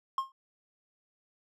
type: tone with exponential decay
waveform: triangle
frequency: 1069 Hz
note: C6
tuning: 37 cents sharp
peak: -22 dBFS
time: 0.18-0.32 s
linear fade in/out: 2 ms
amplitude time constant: 30 ms
effects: none